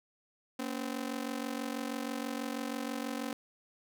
sawtooth ring-modulated tone, 257.7 Hz, C4, 26 cents flat, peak -28 dBFS, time 0.59-3.33 s, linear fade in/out 2 ms, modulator 23.1 Hz, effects none

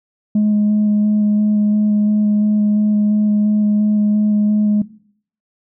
sine tone with vibrato, 209.9 Hz, G#3, 19 cents sharp, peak -9 dBFS, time 0.35-4.82 s, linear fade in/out 5 ms, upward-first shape square, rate 2.9 Hz, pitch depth 8 cents each way, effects noise-tail reverb RT60 0.6 s tail -19 dB re dry + tanh soft clip ceiling -9 dBFS

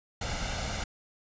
pink noise with comb filter, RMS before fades -33 dBFS, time 0.21-0.84 s, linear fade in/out 5 ms, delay 1.4 ms, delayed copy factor +0.6, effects resampled to 16000 Hz

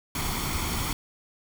pink noise with comb filter, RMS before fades -29 dBFS, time 0.15-0.93 s, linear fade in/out 2 ms, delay 0.9 ms, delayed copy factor +0.55, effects none

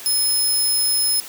5% pulse tone, 5160 Hz, E8, 38 cents flat, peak -11 dBFS, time 0.06-1.2 s, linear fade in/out 0 ms, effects white hiss -36 dBFS RMS until 1.28 s + high-pass 200 Hz 12 dB/octave

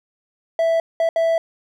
triangle tone bursts at uneven times, 659.3 Hz, E5, in tune, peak -13 dBFS, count 3, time 0.59-0.8 / 1-1.09 / 1.16-1.38 s, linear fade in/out 2 ms, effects none

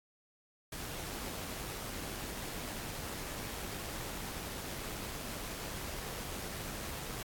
pink noise with amplitude modulation, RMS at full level -41 dBFS, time 0.72-7.23 s, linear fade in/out 5 ms, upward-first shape sine, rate 98.2 Hz, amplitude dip 25%, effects AAC 64 kbps

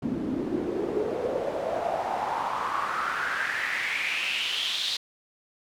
pink noise with band-pass filter sweep, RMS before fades -29 dBFS, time 0.02-4.97 s, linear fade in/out 5 ms, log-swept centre 240 to 3900 Hz, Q 4.9, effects none

